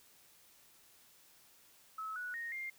sine tone with pitch steps, 1294 / 1471 / 1860 / 2111 Hz, E6 / F#6 / A#6 / C7, -32 / -11 / -4 / +15 cents, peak -39 dBFS, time 1.98-2.7 s, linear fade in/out 5 ms, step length 180 ms, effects white hiss -64 dBFS RMS until 2.78 s

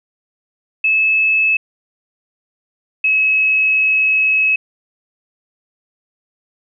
sine tone pair in turn, 2600 / 2572 Hz, E7 / E7, -24 / -43 cents, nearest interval unison, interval 19 cents, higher first, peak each -11 dBFS, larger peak neither, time 0.84-1.57 / 3.04-4.56 s, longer second, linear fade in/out 5 ms, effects none

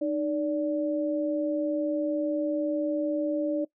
sine tone pair together, 306.3 / 580 Hz, D#4 / D5, -27 / -22 cents, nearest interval major seventh, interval 1105 cents, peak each -27 / -28 dBFS, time 0.01-3.65 s, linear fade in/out 10 ms, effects noise-tail reverb RT60 0.1 s tail -20 dB re dry

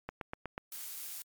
click train, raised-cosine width 0.5 ms, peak -23 dBFS, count 5, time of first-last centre 0.09-0.579 s, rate 8.18 Hz
blue noise, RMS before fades -43 dBFS, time 0.72-1.22 s, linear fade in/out 0 ms
effects MP3 96 kbps

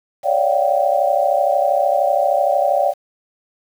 sine tone cluster, 561 / 594 / 704 / 775 Hz, C#5 / D5 / F5 / G5, +21 / +20 / +14 / -20 cents, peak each -19 dBFS, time 0.23-2.94 s, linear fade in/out 50 ms, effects 7-bit

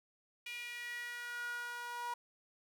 sawtooth tone with high-pass filter sweep, 481 Hz, B4, 46 cents flat, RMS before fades -43 dBFS, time 0.46-2.14 s, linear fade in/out 5 ms, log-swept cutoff 2500 to 1000 Hz, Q 5.9, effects none

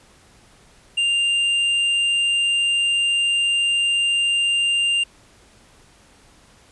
sine tone with tanh clipping, 2794 Hz, F7, in tune, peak -18 dBFS, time 0.97-5.04 s, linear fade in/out 10 ms, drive 7 dB, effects pink hiss -52 dBFS RMS until 6.71 s + resampled to 24000 Hz

